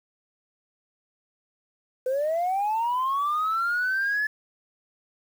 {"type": "linear sweep", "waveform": "sine", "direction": "up", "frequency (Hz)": [500, 1729], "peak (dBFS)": -21, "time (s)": [2.06, 4.27], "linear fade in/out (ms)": 5, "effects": ["tanh soft clip ceiling -20 dBFS", "8-bit"]}